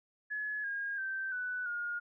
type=tone with pitch steps; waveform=sine; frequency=1700 / 1627 / 1557.1 / 1490.2 / 1426.2 Hz; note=G#6 / G#6 / G6 / F#6 / F6; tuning=+40 / -36 / -12 / +12 / +36 cents; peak=-34 dBFS; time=0.3-2 s; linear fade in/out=20 ms; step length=340 ms; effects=none